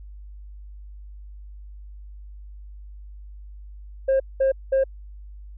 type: tone bursts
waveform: sine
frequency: 535 Hz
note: C5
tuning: 38 cents sharp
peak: -14 dBFS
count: 3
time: 4.08-4.84 s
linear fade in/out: 10 ms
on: 120 ms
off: 200 ms
effects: tanh soft clip ceiling -15 dBFS + added 50 Hz sine -38 dBFS peak until 5.57 s